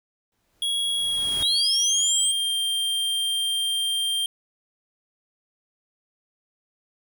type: noise with exponential growth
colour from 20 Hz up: pink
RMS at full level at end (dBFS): -35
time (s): 0.32-1.43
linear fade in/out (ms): 1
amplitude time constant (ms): 240
type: tone with pitch glide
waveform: square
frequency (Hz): 3321 to 3180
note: G#7 to G7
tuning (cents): -1 to +24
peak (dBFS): -23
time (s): 0.62-4.26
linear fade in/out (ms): 2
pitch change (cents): -75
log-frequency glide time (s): 0.97-2.56
type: linear sweep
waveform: sine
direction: up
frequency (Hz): 3659 to 8440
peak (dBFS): -21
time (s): 1.42-2.32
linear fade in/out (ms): 10
effects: none